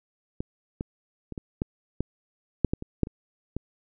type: clicks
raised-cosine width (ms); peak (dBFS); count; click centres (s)
3; -17 / -17 / -23 / -21 / -13 / -13 / -6 / -12 / -22 / -8 / -24 / -17; 12; 0.405 / 0.809 / 1.323 / 1.378 / 1.619 / 2.006 / 2.647 / 2.735 / 2.824 / 3.033 / 3.071 / 3.566
effects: none